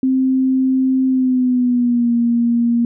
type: tone with pitch glide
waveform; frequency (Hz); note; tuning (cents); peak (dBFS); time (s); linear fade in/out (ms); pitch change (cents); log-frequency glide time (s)
sine; 261.6 to 235.8; C4 to A#3; 0 to +20; -12; 0.03-2.85; 2; -180; 1.07-2.13
effects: none